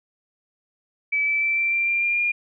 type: tone with pitch steps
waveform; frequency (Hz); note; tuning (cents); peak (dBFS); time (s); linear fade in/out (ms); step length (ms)
sine; 2300 / 2316 / 2332 / 2348 / 2365 / 2381 / 2398 / 2414; D7 / D7 / D7 / D7 / D7 / D7 / D7 / D7; -37 / -25 / -13 / -1 / +12 / +23 / +36 / +47; -19; 1.12-2.32; 10; 150
effects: none